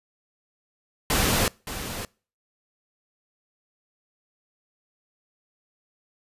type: noise with echo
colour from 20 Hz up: pink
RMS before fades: -22 dBFS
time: 1.1-1.48 s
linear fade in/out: 2 ms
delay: 570 ms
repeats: 1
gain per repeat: -11 dB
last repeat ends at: 2.05 s
effects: noise-tail reverb RT60 0.4 s tail -26 dB re dry + resampled to 32000 Hz